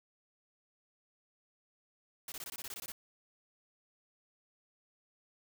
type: noise bursts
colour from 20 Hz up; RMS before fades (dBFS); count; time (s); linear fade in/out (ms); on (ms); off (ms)
white; -44; 11; 2.28-2.92; 2; 40; 20
effects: none